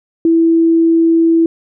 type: tone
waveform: sine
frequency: 329.9 Hz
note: E4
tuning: 1 cent sharp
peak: -7 dBFS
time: 0.25-1.46 s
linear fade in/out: 2 ms
effects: none